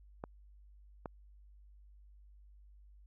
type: clicks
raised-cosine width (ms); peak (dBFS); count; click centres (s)
1; -26; 2; 0.239 / 1.058
effects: added 50 Hz sine -56 dBFS peak until 3.06 s